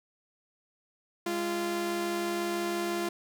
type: tone pair together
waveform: sawtooth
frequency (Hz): 205.8 / 345.6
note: G#3 / F4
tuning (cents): -16 / -18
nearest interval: major sixth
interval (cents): 898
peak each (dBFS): -33 / -26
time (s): 1.26-3.09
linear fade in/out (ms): 5
effects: none